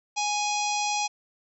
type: harmonic tone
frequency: 830.6 Hz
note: G#5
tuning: in tune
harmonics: 1 / 3 / 4 / 5 / 6 / 7 / 8 / 9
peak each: -27 / -32 / -37 / -37 / -37 / -33 / -40 / -40 dBFS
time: 0.16-1.08 s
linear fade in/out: 20 ms
effects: none